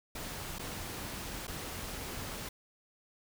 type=noise with dropouts; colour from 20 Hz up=pink; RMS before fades=-41 dBFS; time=0.15-2.49 s; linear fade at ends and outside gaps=5 ms; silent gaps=0.586-0.593 / 1.47-1.478 s; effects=none